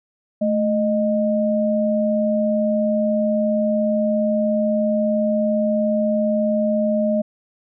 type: tone pair together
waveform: sine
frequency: 217.8 / 616.4 Hz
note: A3 / D#5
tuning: -17 / -16 cents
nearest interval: octave + tritone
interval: 1801 cents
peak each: -19 dBFS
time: 0.41-7.22 s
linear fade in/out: 10 ms
effects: none